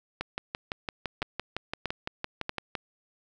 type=two click trains; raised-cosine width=0.3 ms; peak=-14 / -15 dBFS; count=3 / 16; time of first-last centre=1.22-2.494 / 0.21-2.752 s; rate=1.57 / 5.9 Hz; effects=none